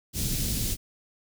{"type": "band-stop noise", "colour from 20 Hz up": "pink", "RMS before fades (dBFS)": -28, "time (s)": [0.13, 0.77], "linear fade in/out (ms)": 50, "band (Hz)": [230, 4500], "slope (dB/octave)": 12, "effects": []}